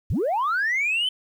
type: linear sweep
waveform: sine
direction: up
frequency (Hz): 51.91 to 3100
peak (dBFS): -19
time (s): 0.1-1.09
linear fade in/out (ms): 5
effects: tanh soft clip ceiling -18 dBFS + 9-bit